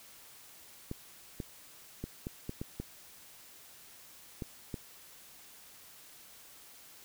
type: clicks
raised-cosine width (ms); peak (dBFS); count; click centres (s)
3; -24; 9; 0.914 / 1.402 / 2.04 / 2.269 / 2.494 / 2.615 / 2.8 / 4.422 / 4.742
effects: white hiss -55 dBFS RMS until 7.04 s

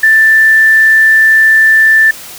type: tone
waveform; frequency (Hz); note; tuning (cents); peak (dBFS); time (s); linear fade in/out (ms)
sine; 1769; A6; +9; -3; 0.03-2.11; 5
effects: white hiss -29 dBFS RMS until 2.38 s

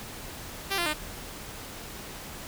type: tone with pitch steps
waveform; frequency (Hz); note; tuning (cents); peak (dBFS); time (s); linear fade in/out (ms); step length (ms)
5% pulse; 392 / 345.2 / 304; G4 / F4 / D#4; 0 / -20 / -40; -15; 0.7-0.94; 20; 80
effects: pink hiss -41 dBFS RMS until 2.47 s

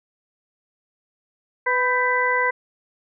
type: harmonic tone with a mistuned harmonic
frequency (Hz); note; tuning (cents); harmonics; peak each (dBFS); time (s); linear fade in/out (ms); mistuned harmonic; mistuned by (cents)
498.3; B4; +15; 1 / 2 / 3 / 4; -25 / -22 / -25 / -22; 1.66-2.51; 10; 3; +69
effects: none

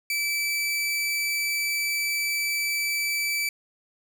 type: tone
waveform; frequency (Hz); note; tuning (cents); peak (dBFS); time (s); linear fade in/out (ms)
sawtooth; 2315; D7; -25; -21; 0.1-3.49; 2
effects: none

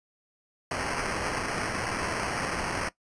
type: noise with sample-and-hold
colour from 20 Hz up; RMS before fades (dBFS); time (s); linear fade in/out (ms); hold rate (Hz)
white; -31; 0.71-2.89; 2; 3675
effects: noise-tail reverb RT60 0.1 s tail -17 dB re dry + resampled to 22050 Hz

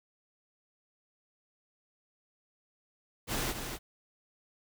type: noise with echo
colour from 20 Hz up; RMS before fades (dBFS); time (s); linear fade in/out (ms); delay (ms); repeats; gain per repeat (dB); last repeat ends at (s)
pink; -33; 3.27-3.55; 50; 240; 1; -6; 3.79
effects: none

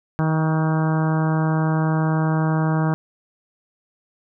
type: harmonic tone with a mistuned harmonic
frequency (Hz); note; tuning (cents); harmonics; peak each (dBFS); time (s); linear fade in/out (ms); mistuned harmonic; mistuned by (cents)
158.1; D#3; +28; 1 / 2 / 3 / 4 / 5 / 6 / 7 / 8 / 9 / 10; -18 / -26 / -32 / -31 / -31 / -32 / -33 / -36 / -36 / -36; 0.19-2.94; 0; 7; +17
effects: none

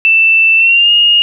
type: tone with pitch glide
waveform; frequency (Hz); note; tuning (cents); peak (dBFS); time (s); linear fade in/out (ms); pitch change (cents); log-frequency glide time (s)
sine; 2660 to 2851; E7 to F7; +15 to +35; -5; 0.05-1.22; 0; +120; 0.57-0.91
effects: none

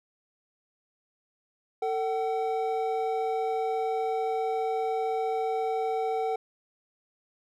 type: tone pair together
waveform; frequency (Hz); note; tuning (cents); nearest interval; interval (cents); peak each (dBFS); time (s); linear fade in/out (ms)
triangle; 448.1 / 758.2; A4 / F#5; +32 / +42; major sixth; 910; -27 / -27; 1.82-6.36; 5
effects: none

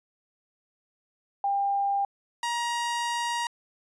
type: tone pair in turn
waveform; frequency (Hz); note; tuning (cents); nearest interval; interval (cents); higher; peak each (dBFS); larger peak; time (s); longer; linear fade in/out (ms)
sine / sawtooth; 798 / 946.6; G5 / A#5; +31 / +26; minor third; 295; second; -23; neither; 1.44-2.05 / 2.43-3.47; second; 2
effects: resampled to 22050 Hz

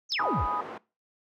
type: exponential sweep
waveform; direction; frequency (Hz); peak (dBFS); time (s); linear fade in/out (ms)
sine; down; 6700 to 35.77; -27; 0.09-0.48; 50
type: tone with exponential decay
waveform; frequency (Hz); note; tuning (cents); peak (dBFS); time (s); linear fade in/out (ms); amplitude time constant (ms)
sine; 5240; E8; -11; -24; 0.12-0.24; 0; 26
type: chord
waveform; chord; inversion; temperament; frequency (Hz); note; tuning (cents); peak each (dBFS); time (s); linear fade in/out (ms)
sine; G# minor; none; equal; 830.6 / 987.8 / 1244.5; G#5 / B5 / D#6; 0 / 0 / 0; -34 / -32 / -30; 0.19-0.61; 5
type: band-pass noise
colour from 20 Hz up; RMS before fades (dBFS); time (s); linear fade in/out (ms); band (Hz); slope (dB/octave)
pink; -40; 0.19-0.78; 5; 380 to 1200; 12
effects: noise-tail reverb RT60 0.3 s tail -22 dB re dry

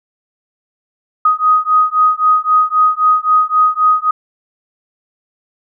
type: beating tone pair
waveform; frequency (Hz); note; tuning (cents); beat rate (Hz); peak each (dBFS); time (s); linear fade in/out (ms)
sine; 1249 / 1252.8; D#6 / D#6; +6 / +11; 3.8; -12; 1.25-4.11; 5
effects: none

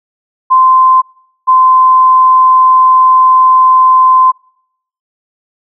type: tone pair in turn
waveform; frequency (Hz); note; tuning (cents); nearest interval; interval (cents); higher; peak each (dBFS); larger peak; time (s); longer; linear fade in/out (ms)
sine; 1037 / 1032.9; C6 / C6; -16 / -23; unison; 7; first; -3; neither; 0.5-1.02 / 1.47-4.32; second; 20
effects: noise-tail reverb RT60 0.7 s tail -25 dB re dry

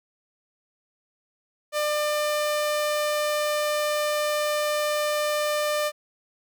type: tone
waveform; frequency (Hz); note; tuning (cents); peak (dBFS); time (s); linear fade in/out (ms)
sawtooth; 598; D5; +31; -19; 1.72-5.92; 50
effects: none

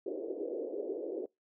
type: band-pass noise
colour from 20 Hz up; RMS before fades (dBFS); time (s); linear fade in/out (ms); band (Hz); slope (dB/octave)
white; -38; 0.06-1.26; 5; 320 to 510; 48
effects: noise-tail reverb RT60 0.2 s tail -25 dB re dry

